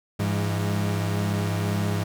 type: tone cluster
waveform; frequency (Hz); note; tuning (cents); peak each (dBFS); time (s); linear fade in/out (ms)
40% pulse; 102.8 / 169 / 203.6; G#2 / E3 / G#3; -17 / +43 / -34; -24 / -28 / -32; 0.19-2.04; 10
effects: none